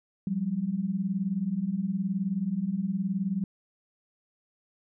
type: beating tone pair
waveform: sine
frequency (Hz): 178.1 / 197.1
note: F3 / G3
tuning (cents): +34 / +10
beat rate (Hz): 19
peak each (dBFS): -31 / -28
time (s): 0.27-3.44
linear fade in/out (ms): 2
effects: none